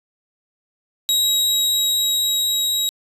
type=tone with level ramp; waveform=sawtooth; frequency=3826 Hz; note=A#7; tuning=44 cents sharp; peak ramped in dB=-12 to -15 dBFS; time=1.09-2.89 s; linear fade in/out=0 ms; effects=resampled to 32000 Hz